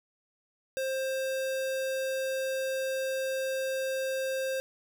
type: tone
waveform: square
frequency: 529 Hz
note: C5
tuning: 19 cents sharp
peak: -30 dBFS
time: 0.77-4.6 s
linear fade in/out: 0 ms
effects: none